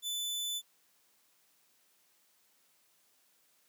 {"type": "tone", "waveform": "sawtooth", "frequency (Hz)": 3500, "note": "A7", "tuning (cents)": -10, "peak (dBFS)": -31, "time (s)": [0.02, 0.62], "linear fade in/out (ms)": 50, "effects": ["white hiss -70 dBFS RMS until 3.68 s", "high-pass 150 Hz 12 dB/octave"]}